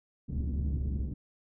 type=low-pass noise; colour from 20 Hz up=white; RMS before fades=-37 dBFS; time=0.28-1.14 s; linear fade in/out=10 ms; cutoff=230 Hz; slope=24 dB/octave
type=tone with pitch glide; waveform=sine; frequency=71.1 to 69.08 Hz; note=C#2 to C#2; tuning=+45 to -5 cents; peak=-30 dBFS; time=0.3-1.11 s; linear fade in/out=50 ms; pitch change=-50 cents; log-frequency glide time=0.73-0.82 s
effects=none